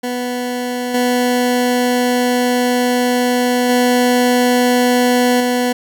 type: tone with level steps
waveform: 20% pulse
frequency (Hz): 246.9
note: B3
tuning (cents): 0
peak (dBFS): -14 / -8 / -6 / -9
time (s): 0.03-5.73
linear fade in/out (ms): 10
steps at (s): 0.94 / 3.69 / 5.4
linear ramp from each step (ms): 5
effects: none